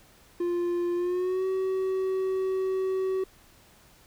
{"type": "tone with pitch glide", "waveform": "triangle", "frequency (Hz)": [349.2, 378.6], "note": ["F4", "F#4"], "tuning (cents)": [0, 40], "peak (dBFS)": -23, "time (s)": [0.4, 3.24], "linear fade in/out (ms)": 5, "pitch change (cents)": 140, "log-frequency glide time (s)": [0.95, 1.46], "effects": ["pink hiss -57 dBFS RMS until 4.06 s"]}